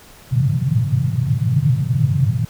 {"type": "band-pass noise", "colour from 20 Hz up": "pink", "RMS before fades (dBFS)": -17, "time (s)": [0.31, 2.45], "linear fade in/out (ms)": 5, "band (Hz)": [110, 150], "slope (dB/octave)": 48, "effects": ["pink hiss -44 dBFS RMS until 2.49 s"]}